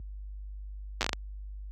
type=slowing click train; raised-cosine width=0.2 ms; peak=-10 dBFS; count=7; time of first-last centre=1.01-1.131 s; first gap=8 ms; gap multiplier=1.37; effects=added 50 Hz sine -26 dBFS peak until 1.71 s + high-pass 100 Hz 12 dB/octave